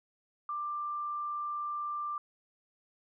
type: tone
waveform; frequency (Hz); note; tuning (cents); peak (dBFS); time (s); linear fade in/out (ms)
sine; 1184; D6; +14; -33; 0.49-2.18; 2
effects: none